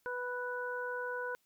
harmonic tone, 493.9 Hz, B4, in tune, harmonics 1 / 2 / 3, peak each -39 / -42 / -39 dBFS, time 0.06-1.35 s, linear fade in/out 0 ms, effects white hiss -75 dBFS RMS until 1.45 s

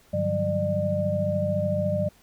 sine tone cluster, 100.5 / 150.7 / 180.7 / 194.5 / 601 Hz, G2 / D3 / F#3 / G3 / D5, +44 / +45 / -41 / -13 / +40 cents, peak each -29 / -33 / -30 / -33 / -25 dBFS, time 0.13-2.09 s, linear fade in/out 10 ms, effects pink hiss -58 dBFS RMS until 2.22 s

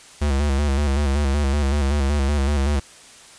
square tone with vibrato, 70.7 Hz, C#2, 35 cents sharp, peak -18 dBFS, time 0.21-2.8 s, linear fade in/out 10 ms, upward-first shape square, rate 5.3 Hz, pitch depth 64 cents each way, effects white hiss -45 dBFS RMS until 3.38 s + resampled to 22050 Hz

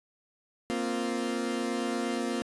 30% pulse chord, Bb suspended second, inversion none, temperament equal, 233.1 / 261.6 / 349.2 Hz, Bb3 / C4 / F4, 0 / 0 / 0 cents, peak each -30 / -31 / -32 dBFS, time 0.7-2.42 s, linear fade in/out 0 ms, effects resampled to 24000 Hz

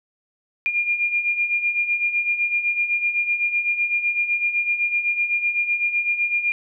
sine beating tone pair, 2405 / 2412.9 Hz, D7 / D7, +41 / +46 cents, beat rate 7.9 Hz, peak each -26 / -20 dBFS, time 0.66-6.52 s, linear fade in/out 0 ms, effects none

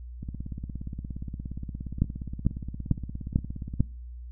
two click trains, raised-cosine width 5 ms, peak -9 / -23 dBFS, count 5 / 62, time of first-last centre 2.02-3.806 / 0.23-3.797 s, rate 2.24 / 17.1 Hz, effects noise-tail reverb RT60 0.4 s tail -24 dB re dry + added 60 Hz sine -38 dBFS peak until 4.31 s

